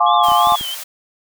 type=chord; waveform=sine; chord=D half-diminished seventh; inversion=first; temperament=just; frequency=704.8 / 845.8 / 1057.2 / 1174.7 Hz; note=F5 / Ab5 / C6 / D6; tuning=+16 / +31 / +18 / 0 cents; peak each=-16 dBFS; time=0-0.56 s; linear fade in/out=10 ms
type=tone with vibrato; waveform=sine; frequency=3286 Hz; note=G#7; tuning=19 cents flat; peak=-23 dBFS; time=0.06-0.75 s; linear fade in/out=10 ms; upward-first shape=triangle; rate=2.8 Hz; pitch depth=160 cents each way
type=high-pass noise; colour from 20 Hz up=white; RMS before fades=-30 dBFS; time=0.23-0.84 s; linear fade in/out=10 ms; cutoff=550 Hz; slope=48 dB/octave
type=clicks; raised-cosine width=3 ms; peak=-21 dBFS; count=5; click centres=0.286 / 0.319 / 0.472 / 0.522 / 0.611 s
effects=none